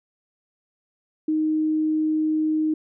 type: tone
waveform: sine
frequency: 311.1 Hz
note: D#4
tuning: in tune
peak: -19 dBFS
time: 1.28-2.74 s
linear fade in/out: 5 ms
effects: none